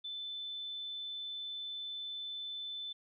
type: tone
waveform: sine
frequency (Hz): 3520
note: A7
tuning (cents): 0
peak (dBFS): -39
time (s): 0.04-2.93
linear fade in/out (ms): 10
effects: none